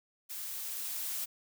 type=noise with level ramp; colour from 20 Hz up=blue; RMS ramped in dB=-41 to -36 dBFS; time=0.29-1.26 s; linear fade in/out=20 ms; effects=none